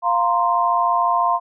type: chord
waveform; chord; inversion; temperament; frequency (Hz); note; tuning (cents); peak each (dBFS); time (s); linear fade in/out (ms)
sine; F suspended fourth; none; equal; 698.5 / 932.3 / 1046.5; F5 / Bb5 / C6; 0 / 0 / 0; -20 / -21 / -18; 0.02-1.4; 50
effects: none